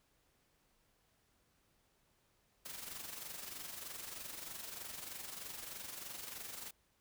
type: noise with amplitude modulation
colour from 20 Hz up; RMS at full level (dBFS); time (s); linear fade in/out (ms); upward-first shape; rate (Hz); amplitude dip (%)
white; -45; 2.65-6.71; 10; sine; 23.2; 55
effects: pink hiss -75 dBFS RMS until 7 s

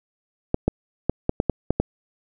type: clicks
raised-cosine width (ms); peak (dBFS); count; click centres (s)
2; -5; 8; 0.544 / 0.68 / 1.096 / 1.294 / 1.401 / 1.497 / 1.706 / 1.8
effects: none

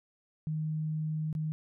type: tone with dropouts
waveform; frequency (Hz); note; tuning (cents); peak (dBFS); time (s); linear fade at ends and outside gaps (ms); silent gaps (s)
sine; 155.56; D#3; 0; -30; 0.47-1.52; 0; 1.328-1.351
effects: none

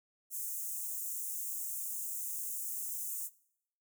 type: high-pass noise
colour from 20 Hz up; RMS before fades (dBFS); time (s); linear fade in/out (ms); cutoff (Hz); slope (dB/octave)
white; -39; 0.3-3.3; 50; 6600; 48
effects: noise-tail reverb RT60 0.7 s tail -21 dB re dry

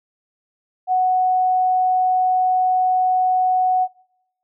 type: tone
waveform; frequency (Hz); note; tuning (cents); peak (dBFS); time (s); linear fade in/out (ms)
sine; 740; F#5; 0; -14; 0.87-3.88; 50
effects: noise-tail reverb RT60 0.9 s tail -24 dB re dry

